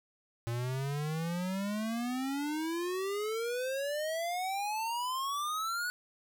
square exponential sweep, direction up, 115.4 to 1480 Hz, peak -33 dBFS, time 0.47-5.9 s, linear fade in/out 0 ms, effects none

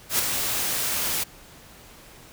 white noise with ADSR envelope, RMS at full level -20 dBFS, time 0.09-1.24 s, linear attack 100 ms, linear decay 7 ms, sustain -6 dB, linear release 11 ms, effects pink hiss -48 dBFS RMS until 2.32 s

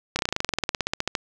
slowing click train, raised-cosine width 0.2 ms, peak -6 dBFS, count 21, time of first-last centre 0.16-1.152 s, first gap 30 ms, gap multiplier 1.05, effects none

